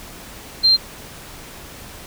sine tone, 4163 Hz, C8, 10 cents flat, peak -10 dBFS, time 0.63-0.77 s, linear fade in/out 20 ms, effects pink hiss -38 dBFS RMS until 2.06 s

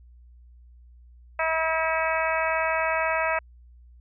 harmonic tone, 322.1 Hz, E4, 40 cents flat, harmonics 2 / 3 / 4 / 5 / 6 / 7 / 8, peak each -27 / -29 / -30 / -31 / -32 / -32 / -33 dBFS, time 1.39-3.39 s, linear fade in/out 5 ms, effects added 60 Hz sine -48 dBFS peak until 4 s

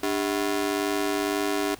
sawtooth ring-modulated tone, 347.5 Hz, F4, 9 cents flat, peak -17 dBFS, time 0.03-1.75 s, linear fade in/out 5 ms, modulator 51 Hz, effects pink hiss -48 dBFS RMS until 1.79 s

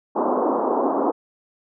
pink band-pass noise, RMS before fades -21 dBFS, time 0.15-1.12 s, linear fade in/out 20 ms, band 250 to 1100 Hz, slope 48 dB/octave, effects none

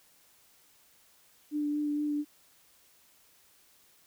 sine tone with vibrato, 295.5 Hz, D4, 11 cents sharp, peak -28 dBFS, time 1.51-2.25 s, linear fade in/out 50 ms, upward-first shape sine, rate 4.3 Hz, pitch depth 14 cents each way, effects white hiss -63 dBFS RMS until 4.06 s

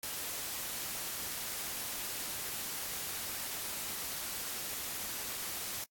white noise, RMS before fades -39 dBFS, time 0.03-5.84 s, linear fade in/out 2 ms, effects noise-tail reverb RT60 0.1 s tail -26 dB re dry + AAC 64 kbps

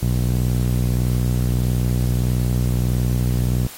sawtooth tone with band-pass filter, 61.6 Hz, B1, 4 cents flat, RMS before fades -19 dBFS, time 0.02-3.67 s, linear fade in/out 5 ms, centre 130 Hz, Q 1.5, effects white hiss -38 dBFS RMS until 3.77 s + AAC 48 kbps

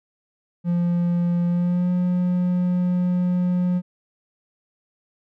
triangle tone with pitch glide, 173.7 to 179.31 Hz, F3 to F3, -9 to +46 cents, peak -16 dBFS, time 0.64-3.82 s, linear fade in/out 50 ms, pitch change +55 cents, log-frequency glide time 1.47-1.9 s, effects none

